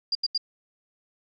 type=tone bursts; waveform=sine; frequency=4810 Hz; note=D8; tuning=41 cents sharp; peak=-22 dBFS; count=3; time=0.12-0.378 s; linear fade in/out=5 ms; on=32 ms; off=81 ms; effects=none